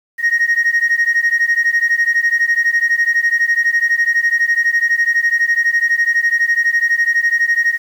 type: beating tone pair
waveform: sine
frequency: 1864.7 / 1876.7 Hz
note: A#6 / A#6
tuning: 0 / +11 cents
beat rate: 12 Hz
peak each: -13 dBFS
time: 0.18-7.78 s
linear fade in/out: 50 ms
effects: tanh soft clip ceiling -8 dBFS + 7-bit